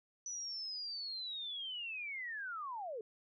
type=linear sweep; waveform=sine; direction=down; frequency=5980 to 412.1 Hz; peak=-40 dBFS; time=0.26-3.01 s; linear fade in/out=2 ms; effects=none